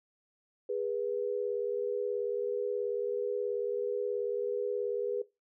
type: tone pair together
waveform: sine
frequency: 410 / 488.5 Hz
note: G#4 / B4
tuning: -22 / -19 cents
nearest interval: minor third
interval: 303 cents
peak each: -34 / -33 dBFS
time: 0.69-5.22 s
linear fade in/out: 5 ms
effects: noise-tail reverb RT60 0.2 s tail -17 dB re dry